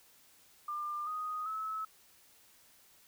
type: tone with pitch steps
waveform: sine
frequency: 1197 / 1245.7 / 1296.3 Hz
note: D6 / D#6 / E6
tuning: +33 / +2 / -29 cents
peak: -35 dBFS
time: 0.68-1.85 s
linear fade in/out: 5 ms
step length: 390 ms
effects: white hiss -63 dBFS RMS until 3.07 s